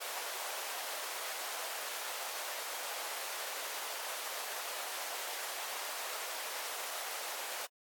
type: high-pass noise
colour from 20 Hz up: pink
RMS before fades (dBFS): -41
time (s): 0-7.67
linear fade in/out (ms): 20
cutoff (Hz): 550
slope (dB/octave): 24
effects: AAC 64 kbps